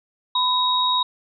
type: tone pair together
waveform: sine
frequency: 1002 / 3783 Hz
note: B5 / A#7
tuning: +25 / +25 cents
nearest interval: octave + major seventh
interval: 2300 cents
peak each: -20 dBFS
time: 0.35-1.03 s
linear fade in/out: 5 ms
effects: none

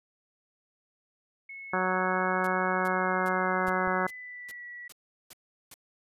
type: tone with pitch glide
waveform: sine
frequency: 2191 to 1940.7 Hz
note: C#7 to B6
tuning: -21 to -31 cents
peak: -40 dBFS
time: 1.49-4.88 s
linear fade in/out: 5 ms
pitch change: -210 cents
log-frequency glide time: 2.73-4.64 s
type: harmonic tone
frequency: 185 Hz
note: F#3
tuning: in tune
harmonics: 1 / 2 / 3 / 4 / 5 / 6 / 7 / 8 / 9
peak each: -34 / -34 / -34 / -34 / -34 / -34 / -34 / -34 / -34 dBFS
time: 1.73-4.07 s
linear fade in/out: 5 ms
type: noise bursts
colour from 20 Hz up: white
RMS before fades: -47 dBFS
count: 9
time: 2.44-5.741 s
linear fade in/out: 2 ms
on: 29 ms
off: 380 ms
type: clicks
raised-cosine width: 5 ms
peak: -32 dBFS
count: 2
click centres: 3.683 / 3.875 s
effects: resampled to 32000 Hz

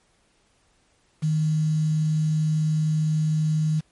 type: tone with quantisation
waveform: sine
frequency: 155.5 Hz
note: D#3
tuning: 1 cent flat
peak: -19 dBFS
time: 1.22-3.81 s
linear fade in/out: 20 ms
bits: 7
effects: pink hiss -64 dBFS RMS until 3.91 s + MP3 48 kbps

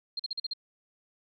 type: tone bursts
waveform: sine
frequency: 4207 Hz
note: C8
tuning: 9 cents sharp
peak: -30 dBFS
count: 6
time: 0.17-0.535 s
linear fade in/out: 5 ms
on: 25 ms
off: 43 ms
effects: none

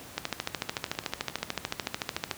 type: two click trains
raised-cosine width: 0.2 ms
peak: -24 / -11 dBFS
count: 9 / 30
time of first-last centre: 0.69-1.386 / 0.18-2.312 s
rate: 11.5 / 13.6 Hz
effects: pink hiss -46 dBFS RMS until 2.37 s + high-pass 80 Hz 12 dB/octave

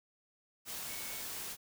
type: tone in noise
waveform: sine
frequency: 2219 Hz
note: C#7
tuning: 1 cent sharp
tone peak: -50 dBFS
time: 0.86-1.24 s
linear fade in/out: 50 ms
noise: white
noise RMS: -42 dBFS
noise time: 0.65-1.57 s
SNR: -11 dB
effects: none

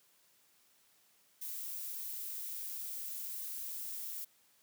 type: noise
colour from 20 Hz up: violet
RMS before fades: -42 dBFS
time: 1.41-4.25 s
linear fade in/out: 10 ms
effects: white hiss -69 dBFS RMS until 4.62 s + high-pass 100 Hz 12 dB/octave

